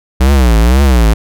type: tone with vibrato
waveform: square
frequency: 61.74 Hz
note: B1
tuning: in tune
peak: -6 dBFS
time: 0.2-1.14 s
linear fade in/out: 10 ms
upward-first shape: triangle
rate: 2 Hz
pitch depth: 260 cents each way
effects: none